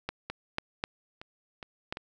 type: clicks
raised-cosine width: 0.3 ms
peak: -16 / -19 / -13 / -13 / -27 / -25 / -17 / -22 dBFS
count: 8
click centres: 0.09 / 0.3 / 0.584 / 0.839 / 1.215 / 1.628 / 1.925 / 1.971 s
effects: none